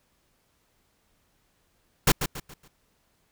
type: noise with echo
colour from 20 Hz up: pink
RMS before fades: -18 dBFS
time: 2.07-2.12 s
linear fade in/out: 5 ms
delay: 140 ms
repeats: 4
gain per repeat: -9 dB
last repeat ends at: 2.68 s
effects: pink hiss -69 dBFS RMS until 3.31 s